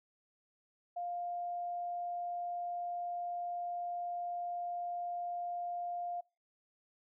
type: tone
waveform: sine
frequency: 702 Hz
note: F5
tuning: 9 cents sharp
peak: -36 dBFS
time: 0.96-6.21 s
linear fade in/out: 10 ms
effects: noise-tail reverb RT60 0.3 s tail -26 dB re dry